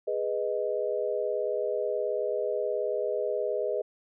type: chord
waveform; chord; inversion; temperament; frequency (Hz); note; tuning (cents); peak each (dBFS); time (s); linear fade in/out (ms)
sine; G# minor; none; equal; 415.3 / 493.9 / 622.3; G#4 / B4 / D#5; 0 / 0 / 0; -31; 0.07-3.82; 10
effects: none